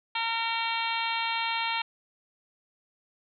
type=harmonic tone; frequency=457.8 Hz; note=A#4; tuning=31 cents flat; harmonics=2 / 3 / 4 / 5 / 6 / 7 / 8 / 9; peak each=-31 / -37 / -39 / -34 / -35 / -36 / -38 / -39 dBFS; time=0.15-1.82 s; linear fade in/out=5 ms; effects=none